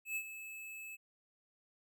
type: tone with ADSR envelope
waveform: square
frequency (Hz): 2604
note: E7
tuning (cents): -22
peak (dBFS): -35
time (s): 0.05-0.97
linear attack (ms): 110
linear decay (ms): 67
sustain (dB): -11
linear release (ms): 27
effects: none